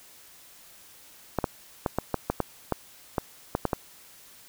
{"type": "clicks", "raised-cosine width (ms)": 1, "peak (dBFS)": -10, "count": 12, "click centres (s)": [1.387, 1.442, 1.862, 1.986, 2.143, 2.3, 2.403, 2.723, 3.182, 3.551, 3.653, 3.732], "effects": ["white hiss -52 dBFS RMS until 4.48 s"]}